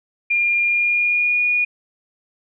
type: tone with pitch glide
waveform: sine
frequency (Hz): 2406 to 2447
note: D7 to D#7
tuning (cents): +41 to -29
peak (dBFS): -15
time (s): 0.3-1.65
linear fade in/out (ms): 10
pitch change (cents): +30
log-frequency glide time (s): 0.62-1.43
effects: none